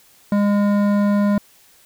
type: tone with hard clipping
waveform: sine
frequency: 204 Hz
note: G#3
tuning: 31 cents flat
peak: -16 dBFS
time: 0.32-1.38 s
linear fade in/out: 2 ms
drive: 13 dB
effects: white hiss -52 dBFS RMS until 1.85 s